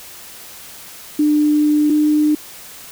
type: tone pair in turn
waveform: sine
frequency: 299.1 / 301.5 Hz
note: D4 / D4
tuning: +32 / +46 cents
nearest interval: unison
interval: 14 cents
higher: second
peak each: -11 dBFS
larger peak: neither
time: 1.19-1.9 / 1.9-2.35 s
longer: first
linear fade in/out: 5 ms
effects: white hiss -37 dBFS RMS until 2.91 s